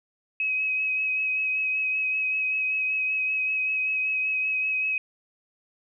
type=tone with vibrato; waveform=sine; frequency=2545 Hz; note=D#7; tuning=39 cents sharp; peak=-23 dBFS; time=0.4-4.98 s; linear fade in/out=2 ms; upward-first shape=sine; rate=5.2 Hz; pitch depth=19 cents each way; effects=none